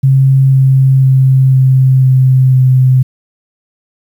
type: tone with pitch steps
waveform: sine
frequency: 134.3 / 133.3 / 132.3 / 131.31 / 130.33 / 129.35 Hz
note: C3 / C3 / C3 / C3 / C3 / C3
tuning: +46 / +33 / +20 / +7 / -6 / -19 cents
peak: -4 dBFS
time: 0.03-3.03 s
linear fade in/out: 10 ms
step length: 500 ms
effects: 7-bit